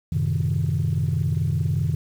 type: chord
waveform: sine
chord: F# diminished seventh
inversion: none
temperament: equal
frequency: 92.5 / 110 / 130.81 / 155.56 Hz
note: F#2 / A2 / C3 / Eb3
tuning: 0 / 0 / 0 / 0 cents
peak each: -24 / -28 / -24 / -23 dBFS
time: 0.12-1.95 s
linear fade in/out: 5 ms
effects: tanh soft clip ceiling -14 dBFS + 8-bit